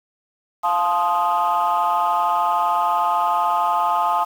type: chord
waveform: sine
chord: F dominant seventh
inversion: none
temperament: equal with one note detuned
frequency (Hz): 698.5 / 865.9 / 1046.5 / 1244.5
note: F5 / A5 / C6 / Eb6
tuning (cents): 0 / -28 / 0 / 0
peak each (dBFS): -22 / -19 / -22 / -21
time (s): 0.63-4.25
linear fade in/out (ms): 20
effects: tanh soft clip ceiling -11 dBFS + 7-bit